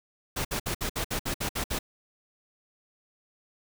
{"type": "noise bursts", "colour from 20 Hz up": "pink", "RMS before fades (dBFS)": -30, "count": 10, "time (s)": [0.36, 1.79], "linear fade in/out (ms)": 10, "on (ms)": 89, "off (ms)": 60, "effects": []}